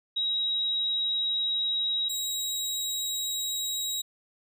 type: tone pair in turn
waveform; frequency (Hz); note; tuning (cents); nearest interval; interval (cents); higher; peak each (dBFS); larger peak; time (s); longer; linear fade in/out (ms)
sine / 25% pulse; 3828 / 3828; A#7 / A#7; +45 / +45; unison; 0; neither; -25; neither; 0.16-2.09 / 2.09-4.02; neither; 10
effects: none